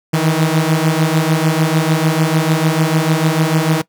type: beating tone pair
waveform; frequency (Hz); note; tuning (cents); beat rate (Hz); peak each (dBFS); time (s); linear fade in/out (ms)
sawtooth; 155.56 / 162.26; D#3 / E3; 0 / -27; 6.7; -11; 0.13-3.82; 10
effects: noise-tail reverb RT60 0.1 s tail -20 dB re dry